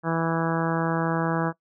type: harmonic tone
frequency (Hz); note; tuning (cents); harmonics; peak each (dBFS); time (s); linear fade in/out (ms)
164.6; E3; -2; 1 / 2 / 3 / 4 / 5 / 6 / 7 / 8 / 9 / 10; -26 / -29 / -31 / -32 / -33 / -34 / -34 / -35 / -36 / -36; 0.03-1.53; 50
effects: noise-tail reverb RT60 0.1 s tail -20 dB re dry